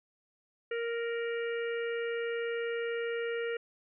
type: harmonic tone with a mistuned harmonic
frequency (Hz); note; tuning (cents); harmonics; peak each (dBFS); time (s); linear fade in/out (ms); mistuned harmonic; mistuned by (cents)
466.2; A#4; 0; 1 / 3 / 4 / 5 / 6; -32 / -42 / -42 / -46 / -48; 0.71-3.57; 5; 6; +22
effects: none